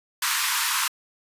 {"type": "high-pass noise", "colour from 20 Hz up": "pink", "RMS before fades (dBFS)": -24, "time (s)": [0.22, 0.88], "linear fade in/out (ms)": 5, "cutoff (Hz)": 930, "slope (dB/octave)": 96, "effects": ["resampled to 32000 Hz"]}